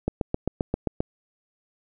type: click train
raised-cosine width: 2 ms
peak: -10 dBFS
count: 8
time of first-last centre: 0.08-1.005 s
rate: 7.57 Hz
effects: none